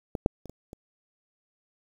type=clicks; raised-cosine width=2 ms; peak=-16 / -7 / -30 / -28 / -28 dBFS; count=5; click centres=0.152 / 0.261 / 0.457 / 0.496 / 0.731 s; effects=8-bit